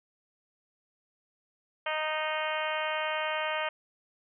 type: harmonic tone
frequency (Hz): 310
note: D#4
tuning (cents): -6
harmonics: 2 / 3 / 4 / 5 / 6 / 7 / 8 / 9 / 10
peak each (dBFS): -34 / -36 / -37 / -38 / -39 / -39 / -40 / -41 / -41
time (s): 1.86-3.69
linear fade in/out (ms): 5
effects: none